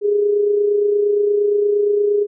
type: tone with amplitude modulation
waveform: sine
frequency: 411.6 Hz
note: G#4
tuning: 16 cents flat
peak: -11 dBFS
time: 0.01-2.27 s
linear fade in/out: 50 ms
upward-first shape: sine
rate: 28.6 Hz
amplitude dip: 45%
effects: none